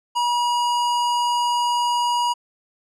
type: tone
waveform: square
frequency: 962 Hz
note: B5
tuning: 46 cents flat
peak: -19 dBFS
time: 0.15-2.34 s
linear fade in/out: 20 ms
effects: low-pass 8000 Hz 12 dB/octave